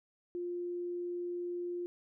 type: tone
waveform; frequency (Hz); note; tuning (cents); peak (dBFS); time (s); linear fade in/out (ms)
sine; 351.4; F4; +11; -35; 0.35-1.86; 0
effects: none